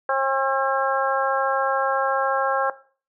harmonic tone, 269.3 Hz, C#4, 50 cents flat, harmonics 2 / 3 / 4 / 5 / 6, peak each -23 / -25 / -26 / -27 / -28 dBFS, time 0.09-2.7 s, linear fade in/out 2 ms, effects noise-tail reverb RT60 0.4 s tail -17 dB re dry

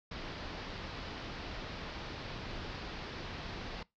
pink low-pass noise, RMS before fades -43 dBFS, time 0.11-3.83 s, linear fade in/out 5 ms, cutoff 5100 Hz, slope 48 dB/octave, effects noise-tail reverb RT60 0.2 s tail -22 dB re dry

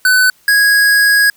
square tone pair in turn, 1505 / 1654.8 Hz, F#6 / G#6, +29 / -7 cents, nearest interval major second, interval 164 cents, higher second, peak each -8 dBFS, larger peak neither, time 0.05-0.3 / 0.48-1.3 s, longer second, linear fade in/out 2 ms, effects white hiss -51 dBFS RMS until 1.36 s

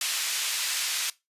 pink band-pass noise, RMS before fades -29 dBFS, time 0.01-1.1 s, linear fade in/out 2 ms, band 2500 to 11000 Hz, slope 12 dB/octave, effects noise-tail reverb RT60 0.2 s tail -19 dB re dry + resampled to 32000 Hz

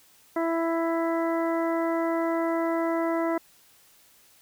harmonic tone, 331.3 Hz, E4, 9 cents sharp, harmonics 1 / 2 / 3 / 4 / 5 / 6, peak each -26 / -28 / -33 / -36 / -43 / -39 dBFS, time 0.36-3.38 s, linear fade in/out 5 ms, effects white hiss -58 dBFS RMS until 4.41 s

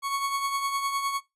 40% pulse tone with tremolo, 1108.7 Hz, C#6, in tune, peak -23 dBFS, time 0.02-1.21 s, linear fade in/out 50 ms, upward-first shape triangle, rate 9.8 Hz, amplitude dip 55%, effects noise-tail reverb RT60 0.2 s tail -21 dB re dry + resampled to 32000 Hz

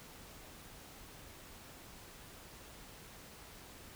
silence, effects pink hiss -54 dBFS RMS until 3.95 s

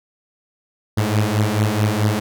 sawtooth beating tone pair, 103.9 / 108.5 Hz, G#2 / A2, +1 / -24 cents, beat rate 4.6 Hz, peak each -15 dBFS, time 0.97-2.2 s, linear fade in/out 10 ms, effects none

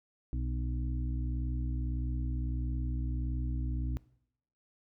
harmonic tone with a mistuned harmonic, 61.6 Hz, B1, 4 cents flat, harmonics 1 / 2 / 4 / 5, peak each -32 / -38 / -44 / -46 dBFS, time 0.33-3.97 s, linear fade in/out 0 ms, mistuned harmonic 4, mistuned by +26 cents, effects noise-tail reverb RT60 0.7 s tail -20 dB re dry

